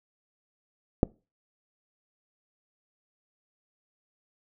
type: clicks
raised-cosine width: 2 ms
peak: -6 / -24 dBFS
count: 2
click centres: 1.031 / 1.035 s
effects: noise-tail reverb RT60 0.3 s tail -24 dB re dry